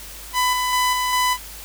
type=tone with tremolo; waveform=sawtooth; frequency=1000 Hz; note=B5; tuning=21 cents sharp; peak=-13 dBFS; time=0.33-1.38 s; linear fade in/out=50 ms; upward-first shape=square; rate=2.5 Hz; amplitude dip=30%; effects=added 50 Hz sine -41 dBFS peak until 1.64 s + white hiss -38 dBFS RMS until 1.64 s